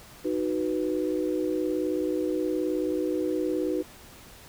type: chord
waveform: sine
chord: B major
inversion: first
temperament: equal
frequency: 311.1 / 370 / 493.9 Hz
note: D#4 / F#4 / B4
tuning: 0 / 0 / 0 cents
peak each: -28 / -29 / -31 dBFS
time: 0.24-3.83 s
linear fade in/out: 20 ms
effects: pink hiss -49 dBFS RMS until 4.48 s